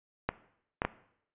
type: clicks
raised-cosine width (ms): 0.5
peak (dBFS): -13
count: 3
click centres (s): 0.29 / 0.819 / 0.85
effects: noise-tail reverb RT60 0.7 s tail -17 dB re dry + resampled to 8000 Hz